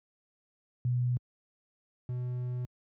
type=tone pair in turn; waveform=sine / triangle; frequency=123.47 / 124.26 Hz; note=B2 / B2; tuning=0 / +11 cents; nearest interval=unison; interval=11 cents; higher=second; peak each=-25 / -29 dBFS; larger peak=first; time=0.85-1.17 / 2.09-2.65 s; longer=second; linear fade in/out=0 ms; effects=high-pass 80 Hz 12 dB/octave